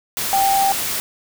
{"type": "tone in noise", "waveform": "sine", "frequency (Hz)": 784, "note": "G5", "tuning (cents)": 0, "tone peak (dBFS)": -14, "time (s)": [0.33, 0.72], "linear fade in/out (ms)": 0, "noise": "white", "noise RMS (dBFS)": -23, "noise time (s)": [0.17, 1], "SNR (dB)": 6, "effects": []}